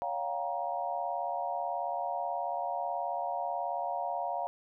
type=chord; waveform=sine; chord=G half-diminished seventh; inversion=second; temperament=just; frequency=564.5 / 705.6 / 784 / 940.8 Hz; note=Db5 / F5 / G5 / Bb5; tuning=+31 / +18 / 0 / +16 cents; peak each=-39 / -34 / -39 / -37 dBFS; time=0.02-4.47 s; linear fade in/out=0 ms; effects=none